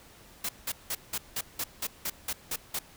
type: noise bursts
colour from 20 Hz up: white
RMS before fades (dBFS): -32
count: 11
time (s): 0.44-2.79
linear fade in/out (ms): 5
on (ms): 50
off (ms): 180
effects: pink hiss -54 dBFS RMS until 2.96 s